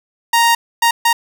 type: tone bursts at uneven times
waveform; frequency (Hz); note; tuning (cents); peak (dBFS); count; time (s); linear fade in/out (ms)
sawtooth; 932.3; A#5; 0; -6; 3; 0.33-0.55 / 0.82-0.91 / 1.05-1.13; 5
effects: none